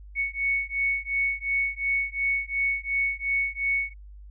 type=beating tone pair; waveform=sine; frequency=2217 / 2219.8 Hz; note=C#7 / C#7; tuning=0 / +2 cents; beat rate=2.8 Hz; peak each=-27 dBFS; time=0.15-3.94 s; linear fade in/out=50 ms; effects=added 50 Hz sine -42 dBFS peak until 4.3 s